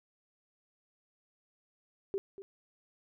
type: tone with echo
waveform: sine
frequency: 392 Hz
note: G4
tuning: in tune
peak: -30 dBFS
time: 2.14-2.18 s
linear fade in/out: 0 ms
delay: 240 ms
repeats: 1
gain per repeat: -13 dB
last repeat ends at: 2.42 s
effects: none